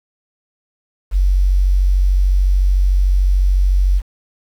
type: tone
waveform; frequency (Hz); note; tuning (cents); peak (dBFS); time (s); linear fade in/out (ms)
sine; 46.82; F#1; +21; -10; 1.11-4.02; 50
effects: 7-bit